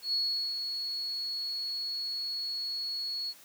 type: tone with ADSR envelope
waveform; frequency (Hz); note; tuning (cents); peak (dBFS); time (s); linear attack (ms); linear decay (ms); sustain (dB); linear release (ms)
sine; 4358; C#8; -30; -26; 0.02-3.34; 110; 410; -6; 48
effects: white hiss -55 dBFS RMS until 3.44 s + high-pass 150 Hz 12 dB/octave